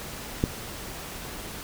click, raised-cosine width 3 ms, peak -8 dBFS, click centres 0.439 s, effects pink hiss -38 dBFS RMS until 1.63 s

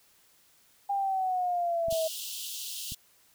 sine exponential sweep, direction down, 805 to 637 Hz, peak -26 dBFS, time 0.89-2.08 s, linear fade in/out 10 ms
clicks, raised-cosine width 5 ms, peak -30 dBFS, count 3, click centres 1.884 / 1.926 / 2.921 s
pink high-pass noise, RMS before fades -38 dBFS, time 1.9-2.95 s, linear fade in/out 10 ms, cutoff 2800 Hz, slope 96 dB/octave
effects white hiss -63 dBFS RMS until 3.34 s

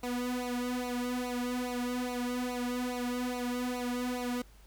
sawtooth tone with flanger, 246.9 Hz, B3, in tune, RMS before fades -34 dBFS, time 0.03-4.42 s, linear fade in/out 5 ms, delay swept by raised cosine 0.59 to 2.89 ms, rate 2.4 Hz, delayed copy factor -0.9, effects added 50 Hz sine -54 dBFS peak until 4.66 s + pink hiss -62 dBFS RMS until 4.66 s

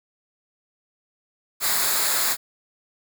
white noise with comb filter, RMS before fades -22 dBFS, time 1.6-2.37 s, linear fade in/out 50 ms, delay 0.34 ms, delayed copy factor -0.65, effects none

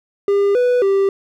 triangle tone with pitch steps, 401.3 / 493.5 / 392.3 Hz, G4 / B4 / G4, +41 / -1 / +1 cents, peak -10 dBFS, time 0.28-1.09 s, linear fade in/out 2 ms, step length 270 ms, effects none

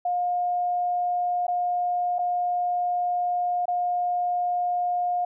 sine tone with dropouts, 712 Hz, F5, 33 cents sharp, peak -22 dBFS, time 0.05-5.25 s, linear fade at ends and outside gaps 5 ms, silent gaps 1.468-1.48 / 2.185-2.19 / 3.656-3.68 s, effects none

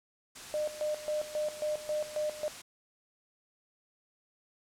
white noise, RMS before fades -45 dBFS, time 0.35-2.62 s, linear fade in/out 10 ms
sine tone with tremolo, 606 Hz, D#5, 46 cents flat, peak -29 dBFS, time 0.54-2.48 s, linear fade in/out 0 ms, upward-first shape square, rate 3.7 Hz, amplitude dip 80%
effects low-pass 9000 Hz 12 dB/octave

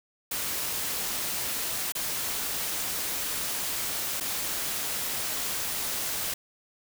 white noise with dropouts, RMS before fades -31 dBFS, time 0.31-6.34 s, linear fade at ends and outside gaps 5 ms, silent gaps 1.922-1.951 / 4.201-4.207 s, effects none

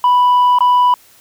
sine tone with dropouts, 987.8 Hz, B5, in tune, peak -5 dBFS, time 0.04-0.94 s, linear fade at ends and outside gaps 2 ms, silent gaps 0.587-0.606 s, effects tanh soft clip ceiling -7 dBFS + white hiss -47 dBFS RMS until 1.2 s

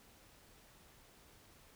silence, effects pink hiss -63 dBFS RMS until 1.75 s

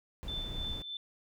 brown noise, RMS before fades -40 dBFS, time 0.23-0.82 s, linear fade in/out 0 ms
sine tone with tremolo, 3532 Hz, A7, 6 cents sharp, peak -35 dBFS, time 0.28-0.97 s, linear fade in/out 2 ms, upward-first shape triangle, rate 3.2 Hz, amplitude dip 65%
effects none

